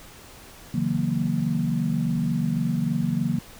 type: chord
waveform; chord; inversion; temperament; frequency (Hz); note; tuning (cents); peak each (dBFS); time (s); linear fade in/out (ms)
sine; F# dominant seventh; second; equal with one note detuned; 138.59 / 161.61 / 185 / 233.1; C#3 / E3 / F#3 / A#3; 0 / -34 / 0 / 0; -29 / -26 / -28 / -26; 0.74-3.39; 5
effects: pink hiss -46 dBFS RMS until 3.59 s